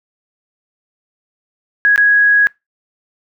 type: tone with dropouts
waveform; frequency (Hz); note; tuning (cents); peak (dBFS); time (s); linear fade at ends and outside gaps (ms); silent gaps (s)
sine; 1661.2; G#6; 0; -7; 1.85-2.47; 0; 1.96-1.978
effects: noise-tail reverb RT60 0.2 s tail -24 dB re dry